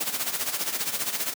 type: noise with tremolo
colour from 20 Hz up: white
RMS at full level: -26 dBFS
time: 0-1.34 s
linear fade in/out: 10 ms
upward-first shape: sine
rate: 15 Hz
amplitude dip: 70%
effects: high-pass 150 Hz 12 dB/octave